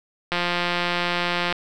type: click train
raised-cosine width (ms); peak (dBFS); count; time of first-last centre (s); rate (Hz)
0.3; -7; 212; 0.32-1.526; 175
effects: none